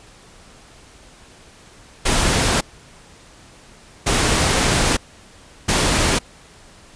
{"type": "noise bursts at uneven times", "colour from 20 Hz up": "pink", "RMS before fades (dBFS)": -17, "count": 3, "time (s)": [[2.05, 2.61], [4.06, 4.97], [5.68, 6.19]], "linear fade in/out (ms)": 10, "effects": ["pink hiss -46 dBFS RMS until 6.95 s", "resampled to 22050 Hz"]}